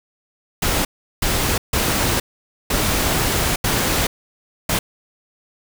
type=noise bursts at uneven times; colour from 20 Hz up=pink; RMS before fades=-19 dBFS; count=6; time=0.62-0.85 / 1.22-1.58 / 1.73-2.2 / 2.7-3.56 / 3.64-4.07 / 4.69-4.79 s; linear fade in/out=5 ms; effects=none